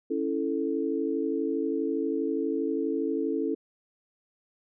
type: chord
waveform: sine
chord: A major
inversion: first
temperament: equal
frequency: 277.2 / 329.6 / 440 Hz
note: C#4 / E4 / A4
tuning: 0 / 0 / 0 cents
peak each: -30 dBFS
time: 0.1-3.55 s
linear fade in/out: 10 ms
effects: none